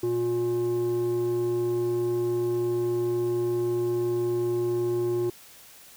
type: tone pair together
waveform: sine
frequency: 118.7 / 356.1 Hz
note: A#2 / F4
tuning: +32 / +34 cents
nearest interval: octave + perfect fifth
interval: 1902 cents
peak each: -30 / -21 dBFS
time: 0.03-5.3 s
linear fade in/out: 5 ms
effects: tanh soft clip ceiling -22 dBFS + white hiss -50 dBFS RMS until 5.96 s